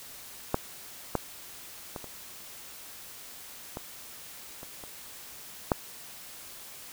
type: clicks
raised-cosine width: 1 ms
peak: -10 / -11 / -22 / -27 / -21 / -28 / -29 / -8 dBFS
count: 8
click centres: 0.544 / 1.153 / 1.962 / 2.043 / 3.771 / 4.631 / 4.838 / 5.718 s
effects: white hiss -46 dBFS RMS until 6.92 s